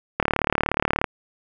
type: click train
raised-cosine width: 0.5 ms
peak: -4 dBFS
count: 32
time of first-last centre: 0.2-1.042 s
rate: 36.8 Hz
effects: none